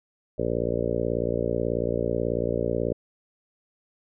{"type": "harmonic tone", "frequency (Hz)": 58.27, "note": "A#1", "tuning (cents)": 0, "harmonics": [1, 2, 3, 4, 5, 6, 7, 8, 9, 10], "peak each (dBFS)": [-35, -33, -35, -34, -35, -34, -31, -30, -31, -33], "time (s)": [0.38, 2.93], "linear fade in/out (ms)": 10, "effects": []}